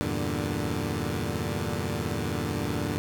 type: chord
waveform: 15% pulse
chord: E half-diminished seventh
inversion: none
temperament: equal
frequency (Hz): 82.41 / 98 / 116.54 / 146.83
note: E2 / G2 / Bb2 / D3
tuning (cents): 0 / 0 / 0 / 0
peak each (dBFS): -27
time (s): 0.01-2.98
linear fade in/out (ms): 0
effects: none